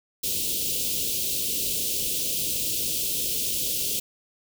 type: band-stop noise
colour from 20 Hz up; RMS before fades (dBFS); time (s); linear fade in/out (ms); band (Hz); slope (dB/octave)
white; -27; 0.23-4; 10; 540 to 2700; 48
effects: none